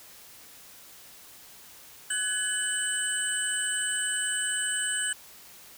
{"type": "tone cluster", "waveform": "sine", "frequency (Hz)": [1499, 1686, 2992, 8110], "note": ["F#6", "G#6", "F#7", "B8"], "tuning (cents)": [22, 26, 19, 45], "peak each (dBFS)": [-35, -33, -34, -29], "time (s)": [2.1, 5.13], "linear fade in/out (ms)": 5, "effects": ["white hiss -50 dBFS RMS until 5.77 s"]}